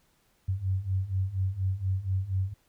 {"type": "beating tone pair", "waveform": "sine", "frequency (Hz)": [92.5, 96.7], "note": ["F#2", "G2"], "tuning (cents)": [0, -23], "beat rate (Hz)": 4.2, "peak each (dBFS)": [-31, -28], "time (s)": [0.48, 2.54], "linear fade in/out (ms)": 10, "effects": ["pink hiss -68 dBFS RMS until 2.68 s"]}